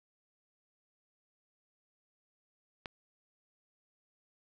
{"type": "click", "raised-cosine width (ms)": 0.3, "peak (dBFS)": -23, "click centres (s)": 2.858, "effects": []}